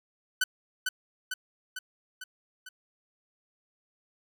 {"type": "tone with echo", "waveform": "sawtooth", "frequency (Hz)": 1504, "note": "F#6", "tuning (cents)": 28, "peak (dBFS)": -19, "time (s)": [0.41, 0.44], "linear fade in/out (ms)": 5, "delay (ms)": 450, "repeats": 5, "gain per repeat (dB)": -4, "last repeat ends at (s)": 2.69, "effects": []}